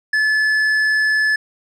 sine tone with tanh clipping, 1728 Hz, A6, 32 cents flat, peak -15 dBFS, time 0.13-1.36 s, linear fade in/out 5 ms, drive 7 dB, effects none

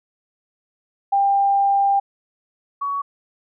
sine tone pair in turn, 795 / 1124.3 Hz, G5 / C#6, +24 / +24 cents, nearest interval tritone, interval 600 cents, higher second, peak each -14 / -21 dBFS, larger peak first, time 1.12-2 / 2.81-3.02 s, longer first, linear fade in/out 10 ms, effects none

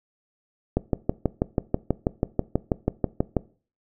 click train, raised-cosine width 2 ms, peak -7 dBFS, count 17, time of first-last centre 0.77-3.367 s, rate 6.16 Hz, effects noise-tail reverb RT60 0.4 s tail -20 dB re dry

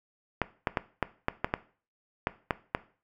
clicks, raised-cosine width 0.5 ms, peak -10 dBFS, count 10, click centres 0.417 / 0.672 / 0.772 / 1.027 / 1.284 / 1.445 / 1.539 / 2.271 / 2.508 / 2.749 s, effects noise-tail reverb RT60 0.4 s tail -17 dB re dry

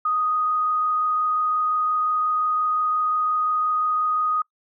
sine tone with frequency modulation, 1244.5 Hz, D#6, in tune, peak -19 dBFS, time 0.05-4.42 s, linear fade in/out 5 ms, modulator 25.7 Hz, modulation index 0.37, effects noise-tail reverb RT60 0.1 s tail -25 dB re dry

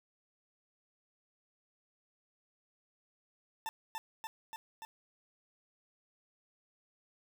40% pulse tone with echo, 890 Hz, A5, 20 cents sharp, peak -35 dBFS, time 3.66-3.69 s, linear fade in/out 0 ms, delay 290 ms, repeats 4, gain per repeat -2 dB, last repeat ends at 4.85 s, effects none

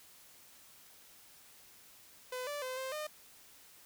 sawtooth tone with pitch steps, 505 / 583 / 514 / 525 / 608 Hz, B4 / D5 / C5 / C5 / D#5, +39 / -13 / -31 / +6 / -40 cents, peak -34 dBFS, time 2.32-3.07 s, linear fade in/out 5 ms, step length 150 ms, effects white hiss -59 dBFS RMS until 3.85 s

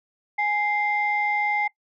sine tone pair together, 831.4 / 2093 Hz, G#5 / C7, +2 / 0 cents, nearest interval octave + major third, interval 1598 cents, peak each -23 dBFS, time 0.38-1.68 s, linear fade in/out 10 ms, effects noise-tail reverb RT60 0.1 s tail -21 dB re dry + tanh soft clip ceiling -13 dBFS

